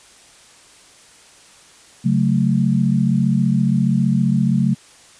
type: chord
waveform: sine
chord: F# minor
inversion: second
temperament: equal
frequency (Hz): 138.59 / 185 / 220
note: C#3 / F#3 / A3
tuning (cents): 0 / 0 / 0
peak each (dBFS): -18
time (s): 2.04-4.75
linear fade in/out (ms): 20
effects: white hiss -47 dBFS RMS until 5.19 s + resampled to 22050 Hz